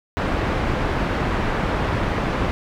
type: low-pass noise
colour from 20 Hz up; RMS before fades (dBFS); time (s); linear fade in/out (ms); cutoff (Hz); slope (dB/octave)
pink; -22; 0.17-2.51; 0; 1900; 12
effects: none